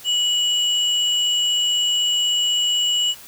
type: tone pair together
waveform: sine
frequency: 2929 / 7381 Hz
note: F#7 / A#8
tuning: -18 / -18 cents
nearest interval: octave + major third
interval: 1600 cents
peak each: -17 / -27 dBFS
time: 0.04-3.15 s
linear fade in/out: 50 ms
effects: white hiss -42 dBFS RMS until 3.27 s